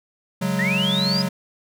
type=chord; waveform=square; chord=C# suspended fourth; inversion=none; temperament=equal; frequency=138.59 / 185 / 207.7 Hz; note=C#3 / F#3 / G#3; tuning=0 / 0 / 0 cents; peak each=-29 / -23 / -28 dBFS; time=0.41-1.29 s; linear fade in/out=10 ms
type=linear sweep; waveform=sine; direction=up; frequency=1782 to 5010 Hz; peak=-21 dBFS; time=0.59-1.22 s; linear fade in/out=2 ms
effects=none